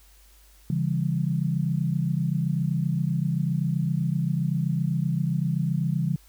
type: chord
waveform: sine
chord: C# diminished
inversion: none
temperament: just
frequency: 138.59 / 166.31 / 199.57 Hz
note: C#3 / E3 / G3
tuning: 0 / +16 / +31 cents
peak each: -26 / -25 / -31 dBFS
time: 0.7-6.16 s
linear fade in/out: 2 ms
effects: added 50 Hz sine -53 dBFS peak until 6.28 s + white hiss -58 dBFS RMS until 6.28 s